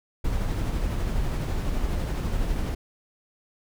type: noise with tremolo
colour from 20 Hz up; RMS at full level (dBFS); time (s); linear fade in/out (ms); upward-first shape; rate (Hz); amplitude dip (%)
brown; -25; 0.24-2.75; 10; sine; 12; 25
effects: none